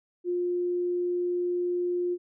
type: tone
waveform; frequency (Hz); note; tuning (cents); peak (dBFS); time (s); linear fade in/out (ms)
sine; 354.2; F4; +24; -25; 0.24-2.18; 50
effects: none